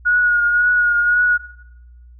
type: tone with vibrato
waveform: sine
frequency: 1445 Hz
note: F#6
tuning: 41 cents flat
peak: -12 dBFS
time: 0.05-1.38 s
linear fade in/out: 20 ms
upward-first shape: triangle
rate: 1.9 Hz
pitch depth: 29 cents each way
effects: noise-tail reverb RT60 0.9 s tail -19 dB re dry + added 60 Hz sine -40 dBFS peak until 2.19 s